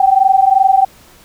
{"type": "tone pair together", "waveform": "sine", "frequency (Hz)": [761.2, 784], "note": ["F#5", "G5"], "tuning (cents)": [49, 0], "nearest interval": "minor second", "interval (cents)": 51, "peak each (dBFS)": -10, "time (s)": [0, 0.85], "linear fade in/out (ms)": 5, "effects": ["pink hiss -44 dBFS RMS until 1.24 s"]}